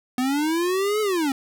square linear two-way sweep, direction up then down, 246.9 to 434.8 to 260.4 Hz, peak -21 dBFS, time 0.18-1.32 s, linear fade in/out 2 ms, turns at 1.01 s, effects none

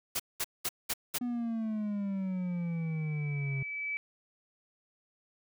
white noise bursts, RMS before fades -32 dBFS, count 5, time 0.15-1.185 s, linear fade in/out 10 ms, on 47 ms, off 200 ms
triangle exponential sweep, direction down, 246.9 to 133.6 Hz, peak -29 dBFS, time 1.21-3.63 s, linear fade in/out 5 ms
sine tone with exponential growth, 2300 Hz, D7, 37 cents flat, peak -31 dBFS, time 1.62-3.97 s, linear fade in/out 0 ms, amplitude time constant 510 ms
effects none

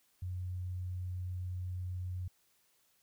sine tone, 90.8 Hz, F#2, 32 cents flat, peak -36 dBFS, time 0.22-2.28 s, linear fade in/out 5 ms, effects white hiss -72 dBFS RMS until 3.02 s

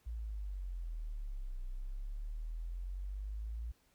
sine exponential two-way sweep, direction down then up, 58.27 to 30.63 to 58.27 Hz, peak -38 dBFS, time 0.06-3.72 s, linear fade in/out 10 ms, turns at 1.61 s, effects pink hiss -72 dBFS RMS until 3.94 s

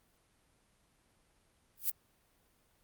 violet noise with exponential growth, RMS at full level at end -26 dBFS, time 1.77-1.9 s, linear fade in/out 5 ms, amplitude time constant 27 ms, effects pink hiss -71 dBFS RMS until 2.83 s + Opus 32 kbps

